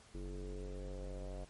square tone with low-pass filter sweep, 47.16 Hz, F#1, 34 cents sharp, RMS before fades -44 dBFS, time 0.14-1.45 s, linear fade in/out 10 ms, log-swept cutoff 370 to 630 Hz, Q 4.5, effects pink hiss -62 dBFS RMS until 1.49 s + MP3 48 kbps

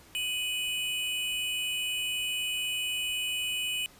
square tone pair together, 2504 / 2960 Hz, D#7 / F#7, +10 / 0 cents, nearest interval minor third, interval 290 cents, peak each -34 / -32 dBFS, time 0.15-3.86 s, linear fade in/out 0 ms, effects pink hiss -55 dBFS RMS until 3.99 s + resampled to 32000 Hz

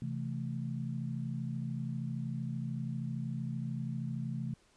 sine chord, A minor, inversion first, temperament just, 132 / 165 / 220 Hz, C3 / E3 / A3, +16 / +2 / 0 cents, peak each -37 / -40 / -40 dBFS, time 0.02-4.54 s, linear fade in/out 2 ms, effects pink hiss -67 dBFS RMS until 4.76 s + resampled to 22050 Hz

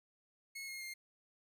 sawtooth tone with pitch steps, 2179 / 2148 / 2117 Hz, C#7 / C7 / C7, -30 / +45 / +20 cents, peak -40 dBFS, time 0.55-0.94 s, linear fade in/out 10 ms, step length 130 ms, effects none

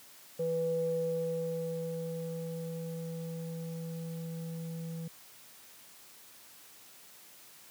square tone with low-pass filter sweep, 164.81 Hz, E3, in tune, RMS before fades -36 dBFS, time 0.39-5.08 s, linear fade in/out 5 ms, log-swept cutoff 510 to 340 Hz, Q 9, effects white hiss -55 dBFS RMS until 7.7 s + high-pass 100 Hz 12 dB/octave

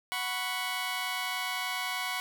15% pulse chord, F# suspended fourth, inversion none, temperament just, 740 / 986.7 / 1110 Hz, F#5 / B5 / C#6, 0 / -2 / +2 cents, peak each -30 dBFS, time 0.12-2.2 s, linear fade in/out 0 ms, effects none

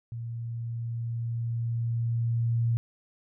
sine tone with level ramp, 116.54 Hz, A#2, in tune, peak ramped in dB -33 to -22 dBFS, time 0.12-2.77 s, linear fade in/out 0 ms, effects none

